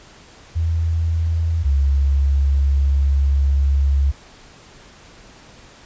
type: tone pair in turn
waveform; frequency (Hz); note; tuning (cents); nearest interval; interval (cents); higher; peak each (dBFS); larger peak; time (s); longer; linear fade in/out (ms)
sine; 82.1 / 69.28; E2 / C#2; -6 / 0; minor third; 294; first; -16 / -13; second; 0.55-1.64 / 1.64-4.12; second; 20
effects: pink hiss -45 dBFS RMS until 5.85 s + resampled to 16000 Hz